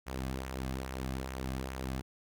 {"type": "tone with flanger", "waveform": "sawtooth", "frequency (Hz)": 65.41, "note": "C2", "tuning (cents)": 0, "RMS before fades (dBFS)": -38, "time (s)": [0.06, 2.02], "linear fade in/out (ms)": 20, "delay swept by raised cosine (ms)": [0.21, 2.21], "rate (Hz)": 2.4, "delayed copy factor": -0.5, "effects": []}